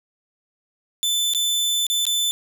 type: tone with dropouts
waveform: sawtooth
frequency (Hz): 3520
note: A7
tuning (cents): 0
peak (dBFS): -16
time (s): 1.03-2.31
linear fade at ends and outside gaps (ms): 0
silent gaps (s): 1.336-1.348 / 1.867-1.9 / 2.053-2.067
effects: none